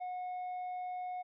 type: tone with tanh clipping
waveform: sine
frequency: 728 Hz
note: F#5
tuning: 28 cents flat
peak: -38 dBFS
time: 0-1.23 s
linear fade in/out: 20 ms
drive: 3 dB
effects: none